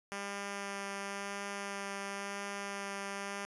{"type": "tone with vibrato", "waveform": "5% pulse", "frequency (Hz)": 199.4, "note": "G3", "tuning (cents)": 30, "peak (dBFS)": -27, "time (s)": [0.12, 3.45], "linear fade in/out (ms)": 0, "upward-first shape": "sine", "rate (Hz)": 0.95, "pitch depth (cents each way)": 9, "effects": ["resampled to 24000 Hz"]}